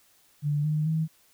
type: tone with pitch steps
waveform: sine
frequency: 146.83 / 152.89 / 159.2 Hz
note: D3 / D#3 / D#3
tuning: 0 / -30 / +40 cents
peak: -23 dBFS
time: 0.42-1.08 s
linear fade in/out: 50 ms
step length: 220 ms
effects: white hiss -62 dBFS RMS until 1.33 s